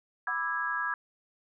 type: chord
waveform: sine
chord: E dominant seventh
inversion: second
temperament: just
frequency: 988.9 / 1186.7 / 1318.5 / 1648.1 Hz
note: B5 / D6 / E6 / G#6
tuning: +2 / +18 / 0 / -14 cents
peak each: -36 / -37 / -36 / -31 dBFS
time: 0.27-0.94 s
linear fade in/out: 2 ms
type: tone with exponential decay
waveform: sine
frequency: 740 Hz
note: F#5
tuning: in tune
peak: -34 dBFS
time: 0.28-0.39 s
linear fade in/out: 2 ms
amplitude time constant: 22 ms
effects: none